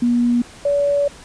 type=tone pair in turn; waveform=sine; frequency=240.3 / 571.5 Hz; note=B3 / D5; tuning=-47 / -47 cents; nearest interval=octave + minor third; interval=1500 cents; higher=second; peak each=-13 / -14 dBFS; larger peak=first; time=0.02-0.42 / 0.65-1.08 s; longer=second; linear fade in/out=5 ms; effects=pink hiss -41 dBFS RMS until 1.24 s + resampled to 22050 Hz